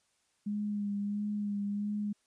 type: tone with vibrato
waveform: sine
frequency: 205.3 Hz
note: G#3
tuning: 20 cents flat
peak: -31 dBFS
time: 0.46-2.13 s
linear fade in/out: 10 ms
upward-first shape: sine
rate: 1.5 Hz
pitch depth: 26 cents each way
effects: white hiss -74 dBFS RMS until 2.26 s + resampled to 22050 Hz